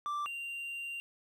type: tone pair in turn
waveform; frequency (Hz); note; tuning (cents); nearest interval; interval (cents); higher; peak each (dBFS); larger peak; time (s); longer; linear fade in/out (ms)
triangle; 1174.7 / 2774; D6 / F7; 0 / -12; octave + minor third; 1488; second; -31 / -36; first; 0.06-0.26 / 0.26-1; second; 0
effects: none